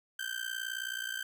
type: tone with amplitude modulation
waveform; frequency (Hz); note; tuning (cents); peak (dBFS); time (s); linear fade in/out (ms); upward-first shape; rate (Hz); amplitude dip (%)
30% pulse; 1557; G6; -12; -29; 0.19-1.23; 5; sine; 59.1; 85
effects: none